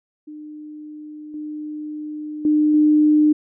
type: tone with level steps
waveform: sine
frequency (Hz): 302.5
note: D#4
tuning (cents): -49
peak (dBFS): -33 / -27 / -13 / -11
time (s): 0.27-3.33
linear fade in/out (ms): 10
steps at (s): 1.34 / 2.45 / 2.74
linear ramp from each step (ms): 2
effects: none

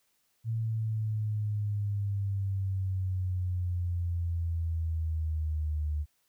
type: exponential sweep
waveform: sine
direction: down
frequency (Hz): 113.8 to 74.4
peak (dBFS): -28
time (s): 0.44-6.06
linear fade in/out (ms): 50
effects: white hiss -73 dBFS RMS until 6.28 s

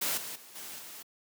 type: noise with level steps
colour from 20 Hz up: white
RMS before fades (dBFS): -31 / -40 / -52 / -43 / -46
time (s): 0.01-1.03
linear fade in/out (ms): 10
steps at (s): 0.17 / 0.35 / 0.55 / 0.78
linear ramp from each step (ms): 10
effects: high-pass 150 Hz 12 dB/octave

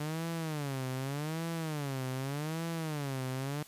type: tone with vibrato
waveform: sawtooth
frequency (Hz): 146.83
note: D3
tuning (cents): 0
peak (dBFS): -30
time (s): 0-3.63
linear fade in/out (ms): 5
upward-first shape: sine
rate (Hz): 0.84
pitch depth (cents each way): 220
effects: white hiss -55 dBFS RMS until 3.67 s + resampled to 32000 Hz

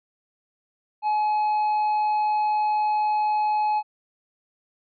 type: tone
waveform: triangle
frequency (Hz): 848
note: G#5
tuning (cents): +36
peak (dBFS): -18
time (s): 1.02-3.83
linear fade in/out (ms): 50
effects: resampled to 11025 Hz

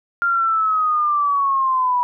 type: linear sweep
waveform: sine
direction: down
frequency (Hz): 1399 to 971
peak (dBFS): -15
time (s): 0.22-2.03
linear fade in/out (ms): 0
effects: none

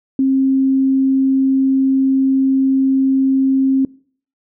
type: tone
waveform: sine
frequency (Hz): 267.1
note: C4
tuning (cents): +36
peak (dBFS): -11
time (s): 0.19-3.85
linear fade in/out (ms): 2
effects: noise-tail reverb RT60 0.5 s tail -23 dB re dry

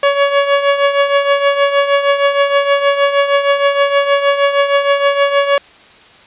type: tone with tremolo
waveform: sawtooth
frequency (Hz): 563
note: C#5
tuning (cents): +27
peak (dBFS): -3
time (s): 0.03-5.58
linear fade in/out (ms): 2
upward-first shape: triangle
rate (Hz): 6.4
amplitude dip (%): 70
effects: white hiss -42 dBFS RMS until 6.26 s + resampled to 8000 Hz

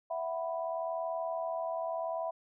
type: chord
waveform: sine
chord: E suspended second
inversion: none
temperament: equal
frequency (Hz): 659.3 / 740 / 987.8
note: E5 / F#5 / B5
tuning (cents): 0 / 0 / 0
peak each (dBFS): -34 / -40 / -40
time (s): 0.1-2.31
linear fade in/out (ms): 10
effects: none

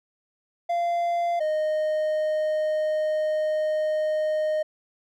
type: tone pair in turn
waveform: triangle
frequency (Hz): 690 / 617.4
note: F5 / D#5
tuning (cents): -21 / -14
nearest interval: major second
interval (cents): 193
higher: first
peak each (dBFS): -20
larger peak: neither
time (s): 0.69-1.4 / 1.4-4.63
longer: second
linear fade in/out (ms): 10
effects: none

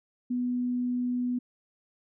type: tone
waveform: sine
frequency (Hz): 246.9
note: B3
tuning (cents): 0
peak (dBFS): -26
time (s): 0.3-1.39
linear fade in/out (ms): 10
effects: none

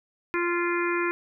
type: harmonic tone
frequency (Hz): 347.2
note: F4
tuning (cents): -10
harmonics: 1 / 3 / 4 / 5 / 6 / 7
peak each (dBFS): -26 / -31 / -32 / -33 / -34 / -34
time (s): 0.34-1.11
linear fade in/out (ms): 0
effects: none

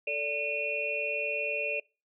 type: tone cluster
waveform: sine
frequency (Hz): 441.5 / 581 / 2456 / 2708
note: A4 / D5 / D#7 / E7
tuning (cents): +6 / -19 / -23 / +46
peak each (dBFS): -38 / -35 / -32 / -34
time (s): 0.07-1.8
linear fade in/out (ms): 5
effects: noise-tail reverb RT60 0.3 s tail -24 dB re dry

